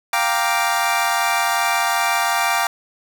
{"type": "chord", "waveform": "25% pulse", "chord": "G minor seventh", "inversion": "third", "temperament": "equal", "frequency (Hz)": [698.5, 784, 932.3, 1174.7], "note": ["F5", "G5", "Bb5", "D6"], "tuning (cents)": [0, 0, 0, 0], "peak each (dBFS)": -19, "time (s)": [0.13, 2.67], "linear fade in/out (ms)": 2, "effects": []}